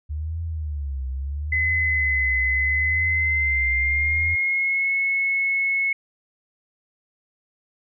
sine tone with vibrato, 73.42 Hz, D2, in tune, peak -25 dBFS, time 0.09-4.36 s, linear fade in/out 20 ms, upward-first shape triangle, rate 0.76 Hz, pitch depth 230 cents each way
sine tone with pitch glide, 2032 to 2190 Hz, B6 to C#7, +49 to -22 cents, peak -19 dBFS, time 1.52-5.93 s, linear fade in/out 5 ms, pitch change +129 cents, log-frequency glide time 2.89-4.93 s
effects none

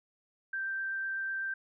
sine tone with vibrato, 1568 Hz, G6, in tune, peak -32 dBFS, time 0.53-1.54 s, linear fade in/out 5 ms, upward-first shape triangle, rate 8 Hz, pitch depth 8 cents each way, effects none

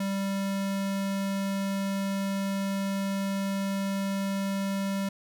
square tone, 196 Hz, G3, in tune, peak -28 dBFS, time 0-5.09 s, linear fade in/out 5 ms, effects none

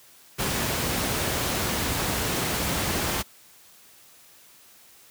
pink noise, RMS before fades -26 dBFS, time 0.38-3.23 s, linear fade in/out 20 ms, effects white hiss -53 dBFS RMS until 5.1 s + high-pass 60 Hz 12 dB/octave

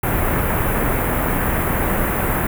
pink band-stop noise, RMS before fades -19 dBFS, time 0.03-2.47 s, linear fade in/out 5 ms, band 2100 to 12000 Hz, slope 24 dB/octave, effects none

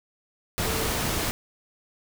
sine tone in noise, 445.8 Hz, A4, 23 cents sharp, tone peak -33 dBFS, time 0.66-0.87 s, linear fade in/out 0 ms, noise pink, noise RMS -27 dBFS, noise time 0.58-1.31 s, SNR -9 dB, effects none

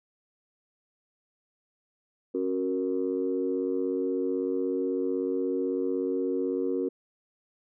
sine chord, F# major, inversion second, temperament equal with one note detuned, 272.4 / 370 / 466.2 Hz, C#4 / F#4 / A#4, -30 / 0 / 0 cents, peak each -30 / -29 / -30 dBFS, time 2.34-6.89 s, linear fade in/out 10 ms, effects tanh soft clip ceiling -17 dBFS

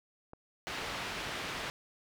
click, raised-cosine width 1 ms, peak -33 dBFS, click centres 0.334 s
white low-pass noise, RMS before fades -39 dBFS, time 0.67-1.7 s, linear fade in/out 0 ms, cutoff 2900 Hz, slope 12 dB/octave
effects none

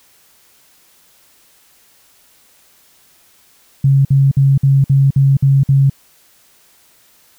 sine tone bursts, 137.1 Hz, C#3, 19 cents flat, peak -7 dBFS, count 8, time 3.84-5.898 s, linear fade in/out 5 ms, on 210 ms, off 54 ms, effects white hiss -51 dBFS RMS until 7.38 s

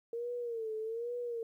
sine tone with vibrato, 460.1 Hz, A#4, 23 cents flat, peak -35 dBFS, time 0.13-1.43 s, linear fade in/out 2 ms, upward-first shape sine, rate 1.2 Hz, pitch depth 96 cents each way, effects 12-bit

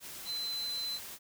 sine tone in noise, 4053 Hz, B7, 44 cents sharp, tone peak -34 dBFS, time 0.25-1 s, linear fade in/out 50 ms, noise white, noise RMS -45 dBFS, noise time 0-1.19 s, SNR +8 dB, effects none

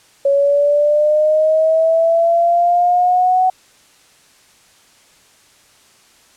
sine linear sweep, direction up, 554.4 to 747 Hz, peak -10 dBFS, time 0.25-3.5 s, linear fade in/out 5 ms, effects white hiss -50 dBFS RMS until 6.36 s + low-pass 9000 Hz 12 dB/octave

